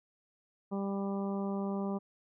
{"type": "harmonic tone", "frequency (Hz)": 197.6, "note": "G3", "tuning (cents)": 14, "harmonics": [1, 2, 3, 4, 5, 6], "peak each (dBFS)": [-33, -39, -43, -45, -47, -49], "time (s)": [0.71, 1.99], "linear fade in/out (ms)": 20, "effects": []}